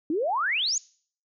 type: exponential sweep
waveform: sine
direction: up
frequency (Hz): 290.1 to 7000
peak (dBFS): -23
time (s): 0.1-0.78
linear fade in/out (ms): 2
effects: noise-tail reverb RT60 0.5 s tail -23 dB re dry